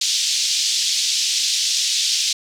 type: band-pass noise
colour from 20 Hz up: white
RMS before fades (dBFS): -20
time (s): 0.01-2.33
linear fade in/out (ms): 5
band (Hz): 3200 to 6200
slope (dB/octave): 24
effects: none